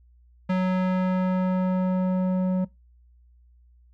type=tone with low-pass filter sweep; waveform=square; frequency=185 Hz; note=F#3; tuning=in tune; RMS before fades=-23 dBFS; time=0.49-2.65 s; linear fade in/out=10 ms; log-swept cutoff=2400 to 560 Hz; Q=0.76; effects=noise-tail reverb RT60 0.2 s tail -22 dB re dry + added 60 Hz sine -53 dBFS peak until 3.93 s